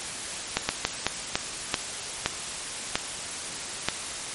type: slowing click train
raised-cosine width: 0.2 ms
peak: -4 dBFS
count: 9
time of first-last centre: 0.57-3.886 s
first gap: 120 ms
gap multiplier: 1.34
effects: white hiss -34 dBFS RMS until 4.34 s + MP3 48 kbps